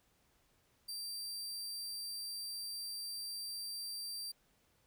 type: tone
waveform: sawtooth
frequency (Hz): 4699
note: D8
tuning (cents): 0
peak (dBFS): -38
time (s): 0.88-4.32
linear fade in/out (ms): 10
effects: pink hiss -73 dBFS RMS until 4.86 s